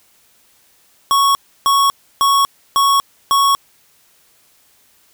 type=tone bursts; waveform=square; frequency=1108.7 Hz; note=C#6; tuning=in tune; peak=-11 dBFS; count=5; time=1.11-3.55 s; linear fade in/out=0 ms; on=240 ms; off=310 ms; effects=white hiss -54 dBFS RMS until 5.13 s